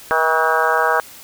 harmonic tone with a mistuned harmonic, 160.1 Hz, D#3, 50 cents sharp, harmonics 3 / 4 / 5 / 6 / 7 / 8 / 9 / 10, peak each -22 / -22 / -22 / -22 / -22 / -22 / -22 / -22 dBFS, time 0.11-1 s, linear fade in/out 0 ms, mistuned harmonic 9, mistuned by +39 cents, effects white hiss -40 dBFS RMS until 1.23 s

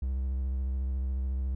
triangle tone with vibrato, 65.41 Hz, C2, in tune, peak -26 dBFS, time 0.02-1.55 s, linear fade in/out 5 ms, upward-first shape triangle, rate 14 Hz, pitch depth 58 cents each way, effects none

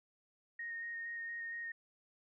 sine tone with vibrato, 1856 Hz, A#6, 8 cents flat, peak -40 dBFS, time 0.59-1.72 s, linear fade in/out 5 ms, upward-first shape square, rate 4.3 Hz, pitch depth 10 cents each way, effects none

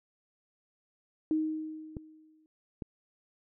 sine tone with exponential decay, 312.7 Hz, D#4, 9 cents sharp, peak -24 dBFS, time 1.31-2.46 s, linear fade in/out 1 ms, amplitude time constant 250 ms
clicks, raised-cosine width 3 ms, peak -24 dBFS, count 2, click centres 1.968 / 2.822 s
effects none

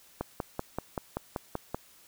click train, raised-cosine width 1 ms, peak -17 dBFS, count 9, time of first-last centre 0.21-1.746 s, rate 5.21 Hz, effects white hiss -58 dBFS RMS until 2.07 s

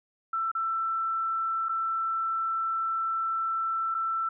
sine tone with dropouts, 1334 Hz, E6, 20 cents sharp, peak -26 dBFS, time 0.33-4.29 s, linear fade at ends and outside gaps 5 ms, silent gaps 0.516-0.55 / 1.686-1.692 / 3.944-3.948 s, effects none

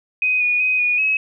sine tone with pitch steps, 2507 / 2457 / 2511 / 2456 / 2562 Hz, D#7 / D#7 / D#7 / D#7 / E7, +12 / -22 / +15 / -23 / -50 cents, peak -15 dBFS, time 0.22-1.17 s, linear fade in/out 2 ms, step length 190 ms, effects none

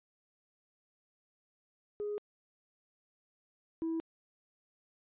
sine tone pair in turn, 415.3 / 326.6 Hz, G#4 / E4, 0 / -16 cents, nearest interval major third, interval 416 cents, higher first, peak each -33 / -30 dBFS, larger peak second, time 2-2.18 / 3.82-4 s, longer neither, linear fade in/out 0 ms, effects tanh soft clip ceiling -30 dBFS + resampled to 8000 Hz

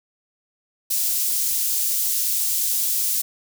white high-pass noise, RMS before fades -22 dBFS, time 0.9-3.22 s, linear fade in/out 10 ms, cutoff 5800 Hz, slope 12 dB/octave, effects none

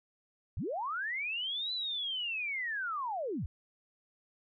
sine linear two-way sweep, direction up then down, 55 to 4045 to 55 Hz, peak -33 dBFS, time 0.57-3.46 s, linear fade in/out 0 ms, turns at 1.73 s, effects none

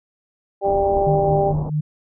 harmonic tone, 197.8 Hz, G3, 16 cents sharp, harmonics 2 / 3 / 4, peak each -20 / -20 / -20 dBFS, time 0.61-1.54 s, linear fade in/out 50 ms
pink low-pass noise, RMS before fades -29 dBFS, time 0.64-1.7 s, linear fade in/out 10 ms, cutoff 950 Hz, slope 48 dB/octave
sine tone with tremolo, 151.4 Hz, D#3, 47 cents flat, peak -17 dBFS, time 1.06-1.81 s, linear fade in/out 10 ms, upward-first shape sine, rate 4.5 Hz, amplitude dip 65%
effects none

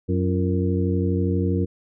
harmonic tone with a mistuned harmonic, 92.6 Hz, F#2, 2 cents sharp, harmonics 1 / 2 / 3 / 4 / 5, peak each -22 / -25 / -27 / -28 / -29 dBFS, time 0.08-1.66 s, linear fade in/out 20 ms, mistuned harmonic 4, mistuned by -98 cents, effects none

